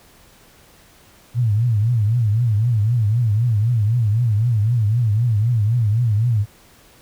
sine tone with vibrato, 112.2 Hz, A2, 34 cents sharp, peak -14 dBFS, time 1.34-6.46 s, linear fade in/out 50 ms, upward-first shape triangle, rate 3.9 Hz, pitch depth 200 cents each way, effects pink hiss -50 dBFS RMS until 7.01 s

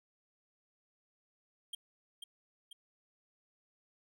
square tone with echo, 3194 Hz, G7, 32 cents sharp, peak -39 dBFS, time 1.73-1.75 s, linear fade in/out 5 ms, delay 490 ms, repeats 2, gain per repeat -5 dB, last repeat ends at 2.73 s, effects none

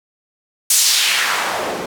white noise with band-pass filter sweep, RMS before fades -17 dBFS, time 0.7-1.86 s, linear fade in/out 5 ms, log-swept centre 8200 to 310 Hz, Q 1.2, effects none

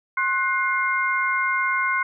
sine tone cluster, 1064 / 1480 / 2118 Hz, C6 / F#6 / C7, +29 / 0 / +21 cents, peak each -24 dBFS, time 0.17-2.03 s, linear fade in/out 5 ms, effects none

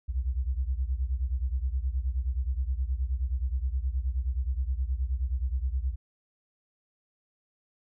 sine beating tone pair, 61 / 70.5 Hz, B1 / C#2, -21 / +30 cents, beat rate 9.5 Hz, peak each -28 / -31 dBFS, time 0.08-5.96 s, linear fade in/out 20 ms, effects none

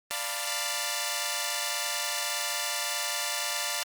5% pulse chord, B half-diminished seventh, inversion first, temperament equal with one note detuned, 587.3 / 698.5 / 891.8 / 987.8 Hz, D5 / F5 / A5 / B5, 0 / 0 / +23 / 0 cents, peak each -23 dBFS, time 0.11-3.83 s, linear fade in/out 0 ms, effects Opus 32 kbps

